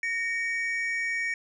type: tone pair together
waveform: triangle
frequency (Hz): 1849 / 2270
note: A#6 / C#7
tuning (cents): -15 / +41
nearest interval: major third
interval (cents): 356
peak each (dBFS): -28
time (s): 0.03-1.34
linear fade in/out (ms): 2
effects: resampled to 22050 Hz